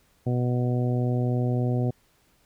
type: harmonic tone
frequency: 123.47 Hz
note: B2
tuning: in tune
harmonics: 1 / 2 / 3 / 4 / 5 / 6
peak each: -23 / -29 / -33 / -35 / -37 / -39 dBFS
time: 0.26-1.91 s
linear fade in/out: 10 ms
effects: pink hiss -64 dBFS RMS until 2.45 s